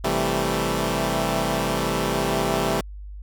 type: chord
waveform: 10% pulse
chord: A minor seventh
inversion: first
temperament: equal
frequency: 130.81 / 164.81 / 196 / 220 Hz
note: C3 / E3 / G3 / A3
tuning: 0 / 0 / 0 / 0 cents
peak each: -19 dBFS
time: 0.04-2.81 s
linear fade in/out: 5 ms
effects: added 50 Hz sine -34 dBFS peak until 3.22 s